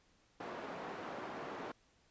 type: band-pass noise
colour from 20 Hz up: white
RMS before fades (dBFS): -45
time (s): 0.4-1.72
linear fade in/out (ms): 5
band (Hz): 200 to 980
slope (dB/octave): 12
effects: pink hiss -71 dBFS RMS until 2.1 s + resampled to 16000 Hz